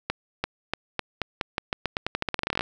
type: accelerating click train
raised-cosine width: 0.3 ms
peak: -9 dBFS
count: 24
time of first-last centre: 0.1-2.609 s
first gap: 340 ms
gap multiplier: 0.87
effects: none